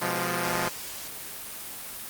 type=chord; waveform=5% pulse; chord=F diminished; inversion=second; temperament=equal with one note detuned; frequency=124.98 / 174.61 / 207.7 Hz; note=Cb3 / F3 / Ab3; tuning=+21 / 0 / 0 cents; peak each=-21 / -17 / -22 dBFS; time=0.01-0.69 s; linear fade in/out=10 ms; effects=white hiss -38 dBFS RMS until 2.09 s + Opus 24 kbps